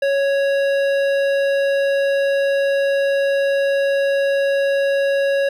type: tone with hard clipping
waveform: triangle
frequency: 554.4 Hz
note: C#5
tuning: in tune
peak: -17 dBFS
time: 0.02-5.49 s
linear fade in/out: 5 ms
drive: 16 dB
effects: none